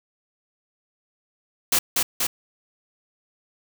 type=noise with echo; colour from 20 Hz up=white; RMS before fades=-19 dBFS; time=1.72-1.79 s; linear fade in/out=5 ms; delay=240 ms; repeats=2; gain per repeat=-2 dB; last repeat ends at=2.27 s; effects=none